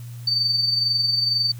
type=tone with amplitude modulation; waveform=sine; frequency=4580 Hz; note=D8; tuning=44 cents flat; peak=-16 dBFS; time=0.27-1.52 s; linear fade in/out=5 ms; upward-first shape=sine; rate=22.1 Hz; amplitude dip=50%; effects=added 119 Hz sine -33 dBFS peak until 1.59 s + white hiss -50 dBFS RMS until 1.59 s